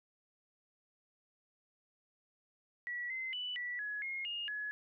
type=tone with pitch steps; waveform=sine; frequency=1939 / 2062 / 2975 / 1954 / 1686 / 2147 / 2843 / 1693 Hz; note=B6 / C7 / F#7 / B6 / G#6 / C7 / F7 / G#6; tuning=-32 / -26 / +9 / -19 / +26 / +44 / +30 / +33 cents; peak=-37 dBFS; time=2.87-4.71 s; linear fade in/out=0 ms; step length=230 ms; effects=none